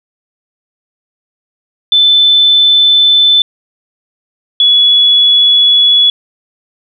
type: tone pair in turn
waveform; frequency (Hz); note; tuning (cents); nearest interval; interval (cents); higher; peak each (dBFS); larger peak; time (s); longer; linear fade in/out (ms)
sine; 3520 / 3394; A7 / G#7; 0 / +37; minor second; 63; first; -4; neither; 1.92-3.42 / 4.6-6.1; neither; 2
effects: none